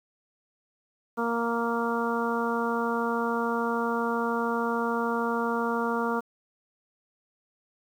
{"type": "harmonic tone", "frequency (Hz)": 233.1, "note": "A#3", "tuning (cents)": 0, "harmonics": [1, 2, 3, 4, 5, 6], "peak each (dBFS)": [-30, -30, -36, -32, -33, -34], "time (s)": [1.17, 6.21], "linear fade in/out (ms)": 20, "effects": ["9-bit"]}